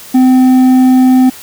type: tone with hard clipping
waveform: sine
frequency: 256.8 Hz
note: C4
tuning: 32 cents flat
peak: -5 dBFS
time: 0.14-1.3 s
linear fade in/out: 10 ms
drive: 5 dB
effects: white hiss -32 dBFS RMS until 1.42 s